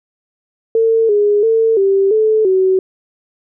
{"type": "tone with pitch steps", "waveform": "sine", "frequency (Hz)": [451.3, 412.9, 449.8, 390.8, 435.2, 376.7], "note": ["A4", "G#4", "A4", "G4", "A4", "F#4"], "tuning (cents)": [44, -10, 38, -5, -19, 31], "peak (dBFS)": -9, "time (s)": [0.75, 2.79], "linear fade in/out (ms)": 2, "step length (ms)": 340, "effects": []}